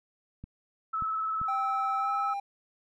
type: clicks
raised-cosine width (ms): 5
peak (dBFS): -29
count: 3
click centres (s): 0.44 / 1.023 / 1.415
type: tone with vibrato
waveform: sine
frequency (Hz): 1303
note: E6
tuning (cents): -20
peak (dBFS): -28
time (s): 0.93-2.34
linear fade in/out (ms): 10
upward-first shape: sine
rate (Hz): 20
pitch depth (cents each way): 31
type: tone with pitch glide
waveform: triangle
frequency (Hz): 784 to 799.1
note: G5 to G5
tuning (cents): 0 to +33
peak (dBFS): -29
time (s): 1.48-2.4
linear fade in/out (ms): 5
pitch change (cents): +33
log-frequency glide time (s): 1.98-2.1
effects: none